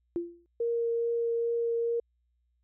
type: tone with exponential decay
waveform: sine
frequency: 343.6 Hz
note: F4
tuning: 28 cents flat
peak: -25 dBFS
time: 0.16-0.46 s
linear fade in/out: 0 ms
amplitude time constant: 64 ms
type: tone with vibrato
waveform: sine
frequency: 466.2 Hz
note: A#4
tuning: in tune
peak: -26 dBFS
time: 0.6-2 s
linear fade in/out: 5 ms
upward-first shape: triangle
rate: 2.4 Hz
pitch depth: 9 cents each way
effects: added 60 Hz sine -70 dBFS peak until 2.63 s